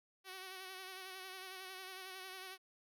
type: tone with vibrato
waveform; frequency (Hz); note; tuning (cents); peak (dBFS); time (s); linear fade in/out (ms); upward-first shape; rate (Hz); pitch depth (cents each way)
5% pulse; 375.9; F#4; +27; -36; 0.24-2.58; 50; sine; 11; 37
effects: none